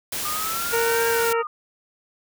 white noise, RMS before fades -28 dBFS, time 0.12-1.33 s, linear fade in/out 5 ms
sine exponential two-way sweep, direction up then down, 1200 to 1617 to 1200 Hz, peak -28 dBFS, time 0.25-1.47 s, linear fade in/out 2 ms, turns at 1.08 s
harmonic tone, 462.2 Hz, A#4, 15 cents flat, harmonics 1 / 2 / 3 / 4 / 5 / 6, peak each -21 / -27 / -31 / -33 / -35 / -37 dBFS, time 0.72-1.43 s, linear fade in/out 20 ms
effects none

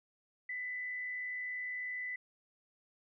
sine tone with frequency modulation, 1997 Hz, B6, 19 cents sharp, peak -37 dBFS, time 0.49-2.16 s, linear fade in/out 5 ms, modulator 73.8 Hz, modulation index 0.41, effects none

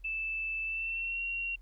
sine tone with pitch glide, 2637 to 2746 Hz, E7 to F7, 0 to -30 cents, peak -32 dBFS, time 0.04-1.56 s, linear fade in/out 10 ms, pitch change +70 cents, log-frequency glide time 0.64-1.22 s, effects added 42 Hz sine -49 dBFS peak until 1.61 s + pink hiss -74 dBFS RMS until 1.61 s

